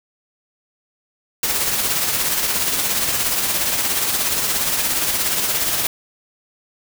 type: noise with tremolo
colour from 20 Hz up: white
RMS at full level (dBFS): -18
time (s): 1.43-5.87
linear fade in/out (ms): 2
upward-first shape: triangle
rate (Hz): 17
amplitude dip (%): 45
effects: none